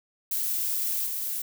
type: noise with level steps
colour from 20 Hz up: violet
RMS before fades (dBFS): -28 / -31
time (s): 0.31-1.42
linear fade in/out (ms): 5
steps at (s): 1.05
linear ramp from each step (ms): 20
effects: none